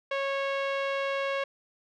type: tone with low-pass filter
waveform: sawtooth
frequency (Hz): 550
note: C#5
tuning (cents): -14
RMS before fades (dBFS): -30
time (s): 0.11-1.44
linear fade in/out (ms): 5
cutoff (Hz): 2800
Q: 1.5
effects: none